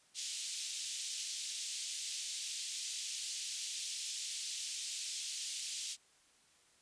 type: band-pass noise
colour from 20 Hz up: white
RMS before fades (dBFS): -42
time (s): 0.14-5.97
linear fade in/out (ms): 50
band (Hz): 2900 to 8200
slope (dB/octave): 24
effects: white hiss -68 dBFS RMS until 6.81 s + resampled to 22050 Hz